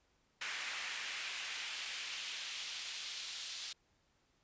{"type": "noise with high-pass filter sweep", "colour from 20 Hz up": "brown", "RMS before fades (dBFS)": -43, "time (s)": [0.41, 3.73], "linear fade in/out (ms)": 5, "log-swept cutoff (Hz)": [2000, 3900], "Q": 1.5, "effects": ["pink hiss -75 dBFS RMS until 4.43 s", "resampled to 16000 Hz"]}